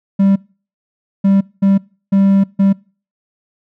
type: tone bursts at uneven times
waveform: triangle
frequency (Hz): 196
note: G3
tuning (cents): 0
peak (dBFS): -6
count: 5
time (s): 0.19-0.36 / 1.24-1.41 / 1.62-1.78 / 2.12-2.44 / 2.59-2.73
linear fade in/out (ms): 10
effects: noise-tail reverb RT60 0.4 s tail -25 dB re dry